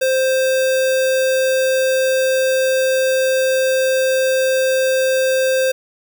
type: tone with sample-and-hold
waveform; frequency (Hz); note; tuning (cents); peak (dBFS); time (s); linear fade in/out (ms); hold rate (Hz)
sine; 523.3; C5; 0; -13; 0.01-5.72; 10; 2100
effects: none